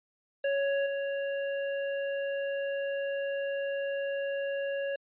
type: tone with level steps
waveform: square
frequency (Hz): 556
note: C#5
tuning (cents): +5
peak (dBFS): -27 / -31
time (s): 0.44-4.96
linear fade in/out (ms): 5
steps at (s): 0.86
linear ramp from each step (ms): 5
effects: resampled to 8000 Hz